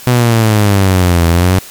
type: exponential two-way sweep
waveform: sawtooth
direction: down then up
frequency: 125.7 to 83.2 to 95.3 Hz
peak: -3 dBFS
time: 0.07-1.59 s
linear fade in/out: 0 ms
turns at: 1.27 s
effects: white hiss -32 dBFS RMS until 1.7 s + MP3 96 kbps